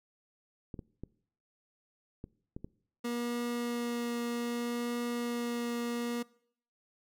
clicks, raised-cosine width 3 ms, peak -28 dBFS, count 6, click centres 0.742 / 0.792 / 1.036 / 2.241 / 2.565 / 2.645 s
30% pulse tone with vibrato, 238.5 Hz, A#3, 40 cents sharp, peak -30 dBFS, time 3.04-6.23 s, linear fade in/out 10 ms, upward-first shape triangle, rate 0.64 Hz, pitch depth 9 cents each way
effects noise-tail reverb RT60 0.6 s tail -22 dB re dry

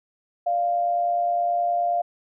sine tone pair together, 587.3 / 696.9 Hz, D5 / F5, 0 / -4 cents, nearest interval minor third, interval 296 cents, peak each -31 / -20 dBFS, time 0.46-2.02 s, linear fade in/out 10 ms, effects none

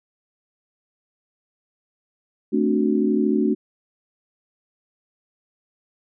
sine chord, D dominant seventh, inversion second, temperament equal, 220 / 261.6 / 293.7 / 370 Hz, A3 / C4 / D4 / F#4, 0 / 0 / 0 / 0 cents, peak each -21 / -25 / -22 / -23 dBFS, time 2.52-3.55 s, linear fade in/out 20 ms, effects none

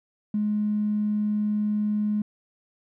triangle tone, 210 Hz, G#3, 19 cents sharp, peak -18 dBFS, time 0.34-2.22 s, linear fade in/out 5 ms, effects tanh soft clip ceiling -20 dBFS

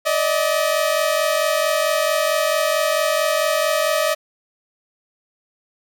sawtooth tone pair together, 587.3 / 631.8 Hz, D5 / D#5, 0 / +26 cents, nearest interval minor second, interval 126 cents, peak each -17 / -15 dBFS, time 0.05-4.15 s, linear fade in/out 20 ms, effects none

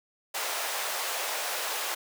pink high-pass noise, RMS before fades -32 dBFS, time 0.34-1.95 s, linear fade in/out 10 ms, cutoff 550 Hz, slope 24 dB/octave, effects none

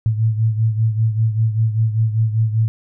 sine beating tone pair, 110 / 115.1 Hz, A2 / A#2, 0 / -22 cents, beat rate 5.1 Hz, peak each -15 / -21 dBFS, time 0.06-2.68 s, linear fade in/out 0 ms, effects none

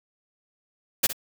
white noise with echo, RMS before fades -19 dBFS, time 1.03-1.07 s, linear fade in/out 10 ms, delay 61 ms, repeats 1, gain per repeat -13 dB, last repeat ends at 1.131 s, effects none

